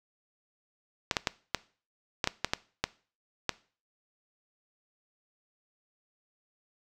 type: clicks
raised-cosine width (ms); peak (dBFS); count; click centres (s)
0.2; -8; 10; 1.112 / 1.168 / 1.272 / 1.547 / 2.242 / 2.274 / 2.446 / 2.535 / 2.84 / 3.493
effects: noise-tail reverb RT60 0.4 s tail -20 dB re dry